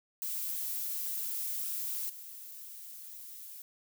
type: noise with level steps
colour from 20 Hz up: violet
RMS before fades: -36 / -47 dBFS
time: 0.22-3.62 s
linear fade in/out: 0 ms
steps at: 2.09 s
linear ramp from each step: 10 ms
effects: none